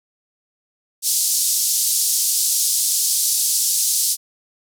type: band-pass noise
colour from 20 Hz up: white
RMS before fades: -19 dBFS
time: 1.02-4.17 s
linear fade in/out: 50 ms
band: 4600 to 12000 Hz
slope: 24 dB/octave
effects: none